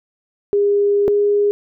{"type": "tone pair in turn", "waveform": "sine", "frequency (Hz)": [406.3, 410.1], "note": ["G#4", "G#4"], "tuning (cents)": [-38, -22], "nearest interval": "unison", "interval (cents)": 16, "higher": "second", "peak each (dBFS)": -12, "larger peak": "neither", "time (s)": [[0.53, 1.08], [1.08, 1.51]], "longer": "first", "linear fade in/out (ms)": 0, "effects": []}